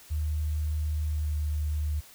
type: tone with pitch glide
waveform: sine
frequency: 76.4 to 75.26 Hz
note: D#2 to D2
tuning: -31 to +43 cents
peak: -26 dBFS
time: 0.1-2.01 s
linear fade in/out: 20 ms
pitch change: -26 cents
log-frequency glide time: 1.08-1.38 s
effects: white hiss -52 dBFS RMS until 2.14 s